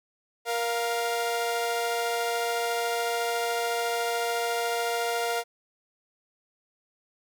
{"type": "tone pair together", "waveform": "sawtooth", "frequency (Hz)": [470.3, 698.5], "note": ["A#4", "F5"], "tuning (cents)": [15, 0], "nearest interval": "perfect fifth", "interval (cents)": 685, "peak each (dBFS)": -25, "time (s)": [0.45, 5.44], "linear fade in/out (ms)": 50, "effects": []}